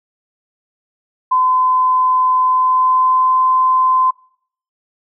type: tone with pitch glide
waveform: sine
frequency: 1021 to 1030.5 Hz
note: C6 to C6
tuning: -43 to -27 cents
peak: -10 dBFS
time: 1.31-4.11 s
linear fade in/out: 10 ms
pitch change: +16 cents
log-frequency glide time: 2.43-3.42 s
effects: noise-tail reverb RT60 0.6 s tail -23 dB re dry